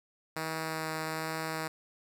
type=tone with vibrato; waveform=5% pulse; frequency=159.1 Hz; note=D#3; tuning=39 cents sharp; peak=-22 dBFS; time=0.36-1.68 s; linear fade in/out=5 ms; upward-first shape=sine; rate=1.2 Hz; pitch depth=9 cents each way; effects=none